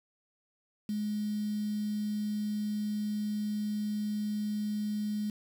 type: tone with quantisation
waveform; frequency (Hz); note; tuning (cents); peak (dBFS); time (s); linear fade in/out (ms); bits
sine; 210; G#3; +19; -30; 0.89-5.3; 2; 8
effects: none